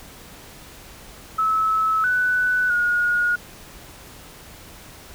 sine tone with pitch steps, 1299 / 1492 / 1440 Hz, E6 / F#6 / F#6, -26 / +14 / -47 cents, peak -17 dBFS, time 1.38-3.36 s, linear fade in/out 10 ms, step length 660 ms, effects pink hiss -43 dBFS RMS until 5.14 s

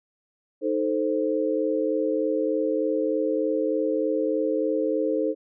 sine chord, A diminished, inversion second, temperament equal, 311.1 / 440 / 523.3 Hz, Eb4 / A4 / C5, 0 / 0 / 0 cents, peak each -26 dBFS, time 0.61-5.35 s, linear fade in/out 50 ms, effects none

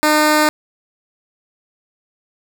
10% pulse tone, 304.1 Hz, D#4, 40 cents flat, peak -3 dBFS, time 0.03-0.49 s, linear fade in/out 0 ms, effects none

